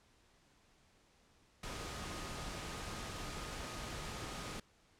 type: tone in noise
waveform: sine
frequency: 1244.5 Hz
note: D#6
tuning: in tune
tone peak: -54 dBFS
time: 1.63-4.6 s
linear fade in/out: 5 ms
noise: pink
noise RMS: -44 dBFS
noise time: 1.63-4.6 s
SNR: -13 dB
effects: pink hiss -69 dBFS RMS until 4.99 s + low-pass 8000 Hz 12 dB/octave